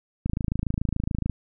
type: click train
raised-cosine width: 5 ms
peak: -13 dBFS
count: 29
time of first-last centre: 0.26-1.297 s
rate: 27 Hz
effects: none

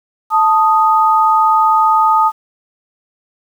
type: tone pair together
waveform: sine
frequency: 880 / 1244.5 Hz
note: A5 / D#6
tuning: 0 / 0 cents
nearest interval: tritone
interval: 600 cents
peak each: -11 dBFS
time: 0.3-2.32 s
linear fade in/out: 50 ms
effects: 7-bit

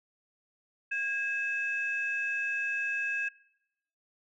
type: tone pair together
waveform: sine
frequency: 1634 / 2594 Hz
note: G#6 / E7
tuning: -29 / -28 cents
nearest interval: minor sixth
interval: 801 cents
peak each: -31 / -32 dBFS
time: 0.91-3.29 s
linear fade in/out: 10 ms
effects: noise-tail reverb RT60 0.8 s tail -19 dB re dry + tanh soft clip ceiling -22 dBFS

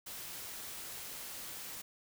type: noise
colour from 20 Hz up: white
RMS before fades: -45 dBFS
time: 0.06-1.82 s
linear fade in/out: 10 ms
effects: none

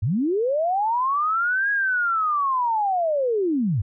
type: linear two-way sweep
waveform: sine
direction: up then down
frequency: 85.7 to 1661.2 to 85.7 Hz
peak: -19 dBFS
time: 0.02-3.82 s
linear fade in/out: 10 ms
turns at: 1.71 s
effects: none

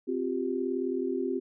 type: chord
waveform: sine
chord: C suspended fourth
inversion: none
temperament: equal with one note detuned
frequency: 261.6 / 353.3 / 392 Hz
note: C4 / F4 / G4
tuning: 0 / +20 / 0 cents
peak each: -32 dBFS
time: 0.07-1.4 s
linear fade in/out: 20 ms
effects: none

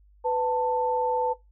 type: tone pair together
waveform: sine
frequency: 498.2 / 887.7 Hz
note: B4 / A5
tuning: +15 / +15 cents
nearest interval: minor seventh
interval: 1000 cents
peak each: -25 dBFS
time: 0.24-1.34 s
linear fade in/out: 20 ms
effects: noise-tail reverb RT60 0.2 s tail -17 dB re dry + added 50 Hz sine -54 dBFS peak until 1.51 s

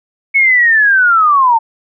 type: linear sweep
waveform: sine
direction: down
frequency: 2217 to 880 Hz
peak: -6 dBFS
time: 0.34-1.59 s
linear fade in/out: 20 ms
effects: none

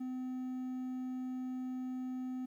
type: tone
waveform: triangle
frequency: 255.4 Hz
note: C4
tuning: 42 cents flat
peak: -35 dBFS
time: 0-2.46 s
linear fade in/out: 10 ms
effects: 12-bit

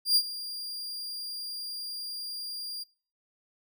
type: tone with ADSR envelope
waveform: 40% pulse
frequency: 4790 Hz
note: D8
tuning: 33 cents sharp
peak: -17 dBFS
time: 0.05-2.84 s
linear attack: 110 ms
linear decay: 61 ms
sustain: -17 dB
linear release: 15 ms
effects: noise-tail reverb RT60 0.5 s tail -26 dB re dry

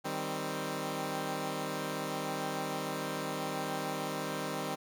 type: chord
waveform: 10% pulse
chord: C minor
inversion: first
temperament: equal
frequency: 155.56 / 196 / 261.6 Hz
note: Eb3 / G3 / C4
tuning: 0 / 0 / 0 cents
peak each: -30 / -31 / -30 dBFS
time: 0.04-4.76 s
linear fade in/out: 20 ms
effects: none

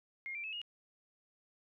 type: tone with pitch steps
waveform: sine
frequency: 2134 / 2354 / 2597 / 2865 Hz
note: C7 / D7 / E7 / F7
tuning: +34 / +3 / -26 / +44 cents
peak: -39 dBFS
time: 0.26-0.616 s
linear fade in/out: 0 ms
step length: 89 ms
effects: none

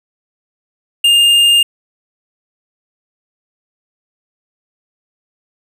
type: tone with tanh clipping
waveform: sine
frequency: 2814 Hz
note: F7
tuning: 12 cents sharp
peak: -8 dBFS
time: 1.04-1.63 s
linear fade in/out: 5 ms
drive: 10 dB
effects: none

